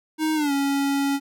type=tone with pitch glide; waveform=square; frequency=312.8 to 278.7 Hz; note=D#4 to C#4; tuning=+9 to +9 cents; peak=-21 dBFS; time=0.18-1.2 s; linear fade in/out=50 ms; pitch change=-200 cents; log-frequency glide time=0.35-0.52 s; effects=none